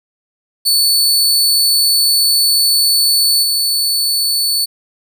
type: tone with level steps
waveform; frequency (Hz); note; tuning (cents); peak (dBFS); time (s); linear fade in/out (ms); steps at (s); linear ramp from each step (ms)
sawtooth; 4463; C#8; +11; -7 / -10; 0.65-4.66; 20; 3.42; 20
effects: none